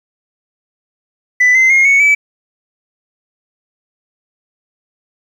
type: tone with pitch steps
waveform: sine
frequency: 1992 / 2065 / 2140 / 2218 / 2299 Hz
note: B6 / C7 / C7 / C#7 / D7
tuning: +14 / -23 / +38 / 0 / -37 cents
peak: -4 dBFS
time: 1.4-2.15 s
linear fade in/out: 10 ms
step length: 150 ms
effects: tanh soft clip ceiling -5 dBFS + 7-bit